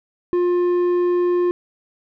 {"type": "tone with low-pass filter", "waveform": "square", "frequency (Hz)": 353.9, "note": "F4", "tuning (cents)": 23, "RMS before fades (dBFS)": -18, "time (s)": [0.33, 1.51], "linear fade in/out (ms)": 0, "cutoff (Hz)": 890, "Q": 0.55, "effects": []}